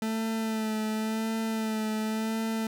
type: tone with vibrato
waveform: 40% pulse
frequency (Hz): 220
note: A3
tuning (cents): 0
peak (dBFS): -27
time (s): 0.02-2.67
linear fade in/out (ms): 2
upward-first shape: sine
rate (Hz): 0.92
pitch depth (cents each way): 25
effects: none